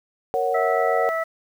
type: chord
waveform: sine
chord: F# major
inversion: first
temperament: equal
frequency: 466.2 / 554.4 / 740 Hz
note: A#4 / C#5 / F#5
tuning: 0 / 0 / 0 cents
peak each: -24 / -25 / -23 dBFS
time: 0.34-1.09 s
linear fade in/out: 0 ms
type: harmonic tone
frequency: 653 Hz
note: E5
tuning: 17 cents flat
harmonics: 1 / 2 / 3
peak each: -24 / -27 / -29 dBFS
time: 0.54-1.24 s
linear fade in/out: 10 ms
effects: 8-bit